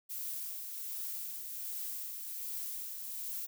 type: noise with tremolo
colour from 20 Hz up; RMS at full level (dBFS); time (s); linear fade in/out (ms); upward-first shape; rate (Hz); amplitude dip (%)
violet; -39; 0.09-3.47; 20; triangle; 1.3; 40
effects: none